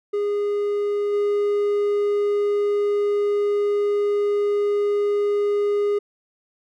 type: tone with level steps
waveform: triangle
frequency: 410.4 Hz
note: G#4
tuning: 21 cents flat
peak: -18 / -16 dBFS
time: 0.13-5.99 s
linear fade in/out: 10 ms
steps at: 1.12 s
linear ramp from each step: 20 ms
effects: none